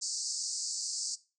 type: band-pass noise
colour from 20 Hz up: pink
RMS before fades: -36 dBFS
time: 0.01-1.16 s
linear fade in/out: 20 ms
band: 4500 to 8400 Hz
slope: 96 dB/octave
effects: noise-tail reverb RT60 0.3 s tail -18 dB re dry